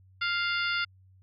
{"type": "harmonic tone with a mistuned harmonic", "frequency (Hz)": 698.5, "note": "F5", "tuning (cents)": 0, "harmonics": [2, 3, 4, 5, 6, 7], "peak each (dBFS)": [-29, -33, -35, -37, -39, -40], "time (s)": [0.21, 0.85], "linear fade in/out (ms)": 10, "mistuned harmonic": 6, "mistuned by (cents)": 90, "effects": ["added 94 Hz sine -55 dBFS peak until 1.22 s", "AAC 64 kbps"]}